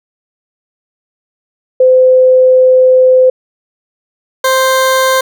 sine / 20% pulse tone pair in turn, 513 / 523.5 Hz, C5 / C5, -34 / +1 cents, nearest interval unison, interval 35 cents, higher second, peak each -3 dBFS, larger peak neither, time 1.8-3.3 / 4.44-5.21 s, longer first, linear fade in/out 5 ms, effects none

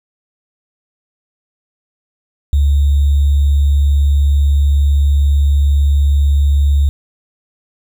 sine tone with sample-and-hold, 71.1 Hz, C#2, 45 cents sharp, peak -8 dBFS, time 2.53-6.89 s, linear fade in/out 0 ms, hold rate 3675 Hz, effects none

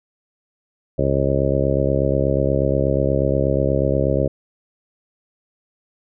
harmonic tone, 68.3 Hz, C#2, 25 cents flat, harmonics 1 / 2 / 3 / 4 / 5 / 6 / 7 / 8 / 9, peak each -24 / -22 / -28 / -26 / -26 / -25 / -27 / -22 / -26 dBFS, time 0.98-4.28 s, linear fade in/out 10 ms, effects none

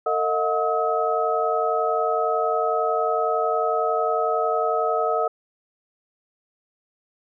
sine tone cluster, 452.8 / 629 / 720 / 1278 Hz, A4 / D#5 / F#5 / D#6, +50 / +19 / -47 / +46 cents, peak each -25 dBFS, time 0.06-5.28 s, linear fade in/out 5 ms, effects none

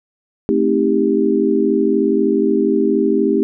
sine chord, A half-diminished seventh, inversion none, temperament just, 220 / 264 / 316.8 / 396 Hz, A3 / C4 / Eb4 / G4, 0 / +16 / +31 / +18 cents, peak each -19 / -19 / -18 / -16 dBFS, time 0.49-3.43 s, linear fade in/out 0 ms, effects none

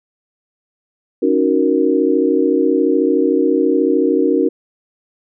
sine chord, D# minor seventh, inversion third, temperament equal, 277.2 / 311.1 / 370 / 466.2 Hz, C#4 / D#4 / F#4 / A#4, 0 / 0 / 0 / 0 cents, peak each -17 dBFS, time 1.22-4.49 s, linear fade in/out 10 ms, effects none

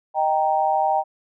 sine chord, Eb major, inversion none, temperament equal, 622.3 / 784 / 932.3 Hz, Eb5 / G5 / Bb5, 0 / 0 / 0 cents, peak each -24 / -19 / -24 dBFS, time 0.14-1.04 s, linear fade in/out 50 ms, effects none

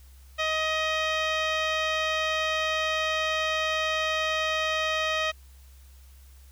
15% pulse tone with low-pass filter, 629 Hz, D#5, 19 cents sharp, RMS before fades -27 dBFS, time 0.38-5.32 s, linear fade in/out 20 ms, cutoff 3900 Hz, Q 3.9, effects added 66 Hz sine -48 dBFS peak until 6.51 s + white hiss -60 dBFS RMS until 6.51 s

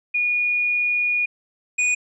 sine / square tone pair in turn, 2446 / 2467 Hz, D#7 / D#7, -30 / -15 cents, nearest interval unison, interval 15 cents, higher second, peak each -18 dBFS, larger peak neither, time 0.14-1.26 / 1.78-1.95 s, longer first, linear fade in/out 10 ms, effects resampled to 22050 Hz

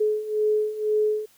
sine beating tone pair, 425.1 / 427.1 Hz, G#4 / G#4, +40 / +48 cents, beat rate 2 Hz, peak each -26 / -22 dBFS, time 0-1.26 s, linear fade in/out 10 ms, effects white hiss -58 dBFS RMS until 1.37 s

